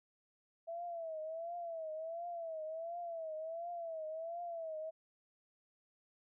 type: tone with vibrato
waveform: sine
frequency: 659.3 Hz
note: E5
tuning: in tune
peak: -40 dBFS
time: 0.67-4.91 s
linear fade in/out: 20 ms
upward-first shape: triangle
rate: 1.4 Hz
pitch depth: 110 cents each way
effects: none